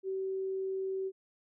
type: tone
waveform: sine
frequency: 382.5 Hz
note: G4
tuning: 42 cents flat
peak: -32 dBFS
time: 0.03-1.12 s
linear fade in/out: 50 ms
effects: none